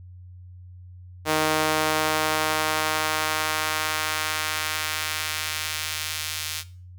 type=tone with high-pass filter sweep; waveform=sawtooth; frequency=155.56 Hz; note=D#3; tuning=in tune; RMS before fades=-26 dBFS; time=1.25-6.64 s; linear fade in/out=50 ms; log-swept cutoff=450 to 3300 Hz; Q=0.76; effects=noise-tail reverb RT60 0.4 s tail -17 dB re dry + added 90 Hz sine -41 dBFS peak until 6.98 s